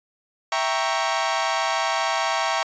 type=chord; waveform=sawtooth; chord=E diminished seventh; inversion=none; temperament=equal; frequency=659.3 / 784 / 932.3 / 1108.7 Hz; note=E5 / G5 / Bb5 / Db6; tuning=0 / 0 / 0 / 0 cents; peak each=-23 dBFS; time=0.52-2.63 s; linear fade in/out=2 ms; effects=resampled to 16000 Hz